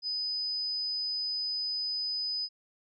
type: tone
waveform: sine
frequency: 5000 Hz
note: D#8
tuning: 8 cents sharp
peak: -30 dBFS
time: 0.02-2.49 s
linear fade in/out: 50 ms
effects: none